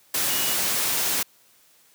sine tone in noise, 2904 Hz, F#7, 33 cents flat, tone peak -32 dBFS, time 0.3-0.55 s, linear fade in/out 5 ms, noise white, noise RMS -24 dBFS, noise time 0.14-1.23 s, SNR -11 dB, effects white hiss -58 dBFS RMS until 1.94 s + high-pass 100 Hz 12 dB/octave

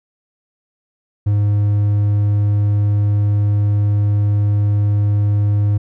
triangle tone, 103 Hz, G#2, 14 cents flat, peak -10 dBFS, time 1.26-5.78 s, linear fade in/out 10 ms, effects none

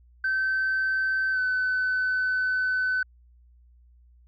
sine tone with pitch glide, 1542 to 1511.1 Hz, G6 to F#6, -29 to +36 cents, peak -21 dBFS, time 0.24-3.03 s, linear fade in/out 5 ms, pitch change -35 cents, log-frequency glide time 1.32-1.39 s, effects tanh soft clip ceiling -20 dBFS + added 60 Hz sine -53 dBFS peak until 4.27 s

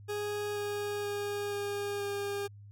40% pulse tone with pitch steps, 414 / 411.4 / 408.8 / 406.2 / 403.6 Hz, G#4 / G#4 / G#4 / G#4 / G#4, -5 / -16 / -27 / -38 / -49 cents, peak -32 dBFS, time 0.08-2.48 s, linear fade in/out 20 ms, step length 480 ms, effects added 102 Hz sine -48 dBFS peak until 2.71 s

